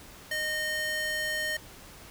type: tone with high-pass filter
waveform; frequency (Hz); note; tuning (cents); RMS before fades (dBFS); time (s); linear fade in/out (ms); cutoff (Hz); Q
square; 615; D#5; -20; -31; 0.31-1.57; 5; 1400; 2.5
effects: pink hiss -49 dBFS RMS until 2.1 s